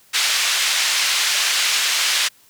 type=band-pass noise; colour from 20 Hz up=pink; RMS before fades=-19 dBFS; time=0.13-2.29 s; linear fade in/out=20 ms; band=2200 to 6700 Hz; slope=12 dB/octave; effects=white hiss -53 dBFS RMS until 2.49 s